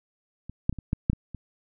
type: clicks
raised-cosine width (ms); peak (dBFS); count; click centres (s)
5; -25 / -9 / -24 / -24 / -12 / -8 / -17 / -24; 8; 0.496 / 0.695 / 0.727 / 0.787 / 0.931 / 1.099 / 1.132 / 1.347
effects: none